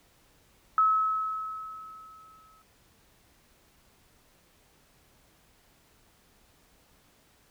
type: tone with exponential decay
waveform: sine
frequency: 1291 Hz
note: E6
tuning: 37 cents flat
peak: -18 dBFS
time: 0.78-2.62 s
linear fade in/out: 1 ms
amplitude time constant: 400 ms
effects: pink hiss -63 dBFS RMS until 7.5 s